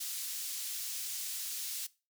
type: high-pass noise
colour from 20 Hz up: pink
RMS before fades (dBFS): -39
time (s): 0-1.87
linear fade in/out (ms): 10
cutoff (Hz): 5000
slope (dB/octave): 12
effects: noise-tail reverb RT60 0.3 s tail -20 dB re dry